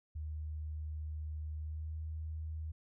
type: tone with pitch glide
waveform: sine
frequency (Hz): 76.9 to 78.65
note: D#2 to D#2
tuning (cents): -20 to +19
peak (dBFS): -38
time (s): 0.15-2.72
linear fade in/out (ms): 10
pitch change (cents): +39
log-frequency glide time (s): 1.59-1.96
effects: none